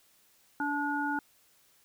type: harmonic tone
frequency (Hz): 289.4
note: D4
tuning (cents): -25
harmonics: 1 / 3 / 5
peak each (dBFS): -33 / -33 / -33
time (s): 0.6-1.19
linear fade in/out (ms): 2
effects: white hiss -65 dBFS RMS until 1.84 s